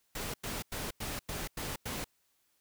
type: noise bursts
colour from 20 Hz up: pink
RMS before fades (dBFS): -38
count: 7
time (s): 0.15-2.044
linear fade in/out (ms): 5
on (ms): 190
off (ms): 94
effects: white hiss -74 dBFS RMS until 2.6 s